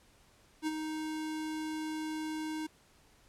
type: tone with ADSR envelope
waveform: square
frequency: 311.8 Hz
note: D#4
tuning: 4 cents sharp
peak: -30 dBFS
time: 0.62-2.67 s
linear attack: 50 ms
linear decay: 32 ms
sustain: -6 dB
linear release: 10 ms
effects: pink hiss -64 dBFS RMS until 3.28 s + low-pass 11000 Hz 12 dB/octave

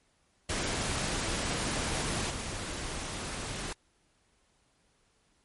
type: noise with level steps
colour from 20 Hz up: pink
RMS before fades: -32 / -37 dBFS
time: 0.49-3.73 s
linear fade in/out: 5 ms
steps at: 2.3 s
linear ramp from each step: 2 ms
effects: pink hiss -70 dBFS RMS until 5.44 s + MP3 48 kbps

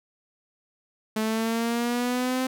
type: exponential sweep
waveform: sawtooth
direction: up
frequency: 216.6 to 260 Hz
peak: -20 dBFS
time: 1.16-2.47 s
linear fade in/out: 5 ms
effects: none

